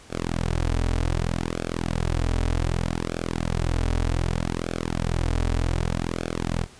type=tone with flanger; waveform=sawtooth; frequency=42.08 Hz; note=E1; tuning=36 cents sharp; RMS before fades=-25 dBFS; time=0.09-6.67 s; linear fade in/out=50 ms; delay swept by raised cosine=1 to 5.8 ms; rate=0.65 Hz; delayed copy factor=-1; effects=pink hiss -49 dBFS RMS until 6.79 s + resampled to 22050 Hz